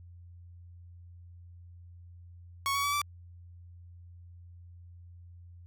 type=tone with pitch steps; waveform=sawtooth; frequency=1107 / 1125.7 / 1144.7 / 1164.1 Hz; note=C#6 / C#6 / D6 / D6; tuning=-3 / +26 / -45 / -16 cents; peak=-24 dBFS; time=2.66-3.016 s; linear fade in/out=0 ms; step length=89 ms; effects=added 87 Hz sine -48 dBFS peak until 5.66 s